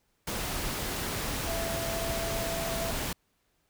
sine tone in noise, 667 Hz, E5, 20 cents sharp, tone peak -34 dBFS, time 1.47-2.91 s, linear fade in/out 5 ms, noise pink, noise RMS -33 dBFS, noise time 0.27-3.13 s, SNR -4 dB, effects pink hiss -73 dBFS RMS until 3.69 s

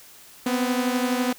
sawtooth beating tone pair, 246.9 / 258.9 Hz, B3 / C4, 0 / -18 cents, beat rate 12 Hz, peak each -19 / -23 dBFS, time 0.46-1.33 s, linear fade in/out 5 ms, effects white hiss -48 dBFS RMS until 1.38 s

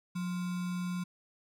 sine tone with sample-and-hold, 179.2 Hz, F3, 45 cents sharp, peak -32 dBFS, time 0.15-1.04 s, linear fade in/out 10 ms, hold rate 1225 Hz, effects low-pass 12000 Hz 12 dB/octave

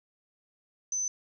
sine tone, 6100 Hz, G8, 48 cents flat, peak -28 dBFS, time 0.92-1.08 s, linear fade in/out 2 ms, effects none

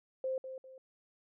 sine tone with echo, 523.3 Hz, C5, in tune, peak -32 dBFS, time 0.24-0.38 s, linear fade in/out 2 ms, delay 200 ms, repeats 2, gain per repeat -9 dB, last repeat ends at 0.78 s, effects none

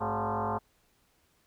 sine tone with frequency modulation, 102.9 Hz, G#2, 16 cents flat, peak -28 dBFS, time 0-0.59 s, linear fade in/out 20 ms, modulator 160 Hz, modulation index 6.8, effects pink hiss -69 dBFS RMS until 1.46 s

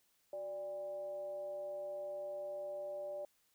sine tone with frequency modulation, 587.3 Hz, D5, in tune, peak -40 dBFS, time 0.33-3.25 s, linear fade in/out 2 ms, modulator 218 Hz, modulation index 0.36, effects white hiss -75 dBFS RMS until 3.54 s

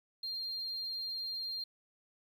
sine tone, 4196 Hz, C8, 4 cents sharp, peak -35 dBFS, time 0.23-1.64 s, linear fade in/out 5 ms, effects tanh soft clip ceiling -33 dBFS + 11-bit

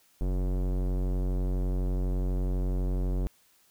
square tone with low-pass filter, 46.04 Hz, F#1, 8 cents flat, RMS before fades -28 dBFS, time 0.21-3.27 s, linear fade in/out 0 ms, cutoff 480 Hz, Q 0.98, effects white hiss -64 dBFS RMS until 3.7 s

